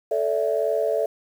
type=chord; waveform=sine; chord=A suspended fourth; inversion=none; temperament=equal with one note detuned; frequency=440 / 576.9 / 659.3 Hz; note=A4 / D5 / E5; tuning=0 / -31 / 0 cents; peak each=-24 dBFS; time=0.11-1.06 s; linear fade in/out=5 ms; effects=tanh soft clip ceiling -10 dBFS + 8-bit